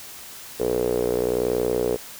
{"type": "tone with band-pass filter", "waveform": "sawtooth", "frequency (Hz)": 61, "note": "B1", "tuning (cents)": -21, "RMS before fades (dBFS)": -23, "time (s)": [0.59, 1.97], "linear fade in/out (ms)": 20, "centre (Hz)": 450, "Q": 7, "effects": ["white hiss -40 dBFS RMS until 2.19 s"]}